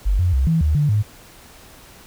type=tone with pitch steps; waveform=sine; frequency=48.46 / 89.1 / 65.9 / 162.8 / 76.2 / 147.4 / 105.1 Hz; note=G1 / F2 / C2 / E3 / D#2 / D3 / G#2; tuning=-19 / +35 / +13 / -21 / -36 / +7 / +21 cents; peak=-14 dBFS; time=0.05-1.03 s; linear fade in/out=20 ms; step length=140 ms; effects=pink hiss -45 dBFS RMS until 2.06 s